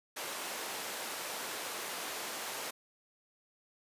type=high-pass noise; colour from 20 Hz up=pink; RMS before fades=-40 dBFS; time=0.16-2.71 s; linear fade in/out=10 ms; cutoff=470 Hz; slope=12 dB/octave; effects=resampled to 32000 Hz